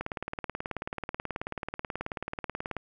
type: click train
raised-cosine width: 0.5 ms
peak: -18 dBFS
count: 52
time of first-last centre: 0.01-2.767 s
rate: 18.5 Hz
effects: none